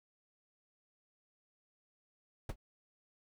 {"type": "noise with exponential decay", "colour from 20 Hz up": "brown", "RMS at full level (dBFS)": -28, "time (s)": [2.49, 2.56], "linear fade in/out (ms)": 5, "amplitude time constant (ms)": 15, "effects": []}